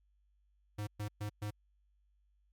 square tone bursts, 104.5 Hz, G#2, 11 cents sharp, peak -37 dBFS, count 4, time 0.78-1.508 s, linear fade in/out 10 ms, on 92 ms, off 120 ms, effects added 50 Hz sine -69 dBFS peak until 2.52 s + MP3 96 kbps

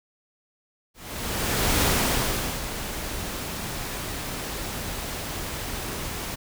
pink noise with ADSR envelope, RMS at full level -21 dBFS, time 0.94-6.36 s, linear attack 890 ms, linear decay 780 ms, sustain -11 dB, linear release 18 ms, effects none

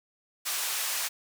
white band-pass noise, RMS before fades -31 dBFS, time 0.45-1.09 s, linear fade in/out 20 ms, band 810 to 13000 Hz, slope 12 dB/octave, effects none

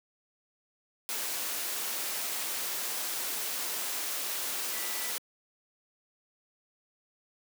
sine tone in noise, 1975.5 Hz, B6, in tune, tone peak -44 dBFS, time 4.73-5.11 s, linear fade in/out 0 ms, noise white, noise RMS -34 dBFS, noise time 1.09-5.18 s, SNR -13 dB, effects high-pass 300 Hz 12 dB/octave

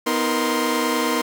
sawtooth tone cluster, 248.1 / 316.1 / 466.9 / 1046 Hz, B3 / D#4 / A#4 / C6, +8 / +27 / +3 / -1 cents, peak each -21 dBFS, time 0.06-1.22 s, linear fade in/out 10 ms, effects none

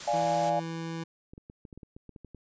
white noise, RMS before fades -40 dBFS, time 0-0.5 s, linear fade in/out 5 ms
sine chord, D diminished, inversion none, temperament equal, 587.3 / 698.5 / 830.6 Hz, D5 / F5 / Ab5, 0 / 0 / 0 cents, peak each -29 dBFS, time 0.07-0.6 s, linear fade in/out 10 ms
25% pulse tone, 164.81 Hz, E3, in tune, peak -30 dBFS, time 0.13-1.04 s, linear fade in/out 10 ms
clicks, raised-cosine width 3 ms, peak -33 dBFS, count 12, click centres 1.335 / 1.379 / 1.499 / 1.652 / 1.728 / 1.776 / 1.832 / 1.965 / 2.093 / 2.162 / 2.247 / 2.347 s
effects resampled to 16000 Hz

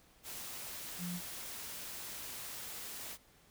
sine tone in noise, 176.8 Hz, F3, 22 cents sharp, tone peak -38 dBFS, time 0.98-1.21 s, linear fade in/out 50 ms, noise white, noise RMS -45 dBFS, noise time 0.23-3.18 s, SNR +4 dB, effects pink hiss -65 dBFS RMS until 3.5 s

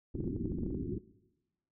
white low-pass noise, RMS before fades -37 dBFS, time 0.14-0.99 s, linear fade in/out 10 ms, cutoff 380 Hz, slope 96 dB/octave
clicks, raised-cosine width 3 ms, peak -27 dBFS, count 12, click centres 0.153 / 0.205 / 0.242 / 0.277 / 0.364 / 0.456 / 0.52 / 0.586 / 0.634 / 0.664 / 0.706 / 0.746 s
effects noise-tail reverb RT60 1.0 s tail -19 dB re dry

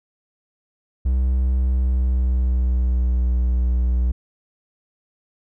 triangle tone with pitch glide, 63.9 to 61.33 Hz, C2 to B1, -40 to -11 cents, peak -14 dBFS, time 1.05-4.12 s, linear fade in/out 10 ms, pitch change -71 cents, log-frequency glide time 1.58-3.3 s, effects none

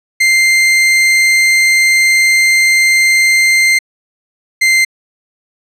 40% pulse tone pair in turn, 2093 / 2086 Hz, C7 / C7, 0 / -6 cents, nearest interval unison, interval 6 cents, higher first, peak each -6 dBFS, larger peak neither, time 0.2-3.79 / 4.61-4.85 s, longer first, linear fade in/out 10 ms, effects low-pass 10000 Hz 12 dB/octave

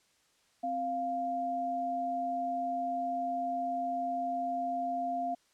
sine tone pair together, 261.9 / 698.1 Hz, C4 / F5, +2 / -1 cents, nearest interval octave + perfect fourth, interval 1697 cents, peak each -39 / -31 dBFS, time 0.63-5.35 s, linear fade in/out 10 ms, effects white hiss -69 dBFS RMS until 5.53 s + low-pass 8000 Hz 12 dB/octave

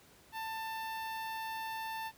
sawtooth tone with notch filter, 890 Hz, A5, 20 cents sharp, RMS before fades -40 dBFS, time 0.32-2.12 s, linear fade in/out 50 ms, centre 7400 Hz, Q 0.96, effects pink hiss -61 dBFS RMS until 2.17 s + high-pass 60 Hz 12 dB/octave

